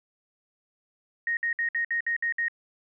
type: tone bursts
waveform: sine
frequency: 1864.7 Hz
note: A#6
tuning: in tune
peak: -24 dBFS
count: 8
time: 1.27-2.483 s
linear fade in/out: 2 ms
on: 100 ms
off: 59 ms
effects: none